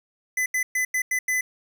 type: tone bursts at uneven times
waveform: square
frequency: 2012 Hz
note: B6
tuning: 32 cents sharp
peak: -22 dBFS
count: 6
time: 0.37-0.46 / 0.54-0.63 / 0.75-0.85 / 0.94-1.02 / 1.11-1.19 / 1.28-1.41 s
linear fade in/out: 5 ms
effects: none